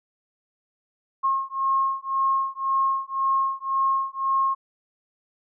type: beating tone pair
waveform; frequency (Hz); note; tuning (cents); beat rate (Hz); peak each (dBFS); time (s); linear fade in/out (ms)
sine; 1077 / 1078.9; C6 / C#6; +50 / -47; 1.9; -24; 1.23-4.55; 20
effects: none